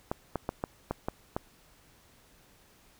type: clicks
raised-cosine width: 1 ms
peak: -16 dBFS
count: 7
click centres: 0.115 / 0.357 / 0.491 / 0.639 / 0.91 / 1.085 / 1.365 s
effects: pink hiss -61 dBFS RMS until 2.99 s